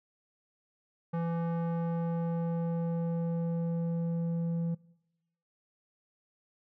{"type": "tone with low-pass filter sweep", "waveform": "square", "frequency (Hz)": 167.9, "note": "E3", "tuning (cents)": 32, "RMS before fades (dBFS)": -32, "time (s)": [1.13, 4.75], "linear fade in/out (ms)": 10, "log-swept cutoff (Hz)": [1100, 340], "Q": 1.1, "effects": ["noise-tail reverb RT60 0.9 s tail -23 dB re dry"]}